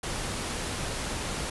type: low-pass noise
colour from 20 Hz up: pink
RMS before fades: -33 dBFS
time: 0.03-1.5 s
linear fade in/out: 5 ms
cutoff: 11000 Hz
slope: 96 dB/octave
effects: none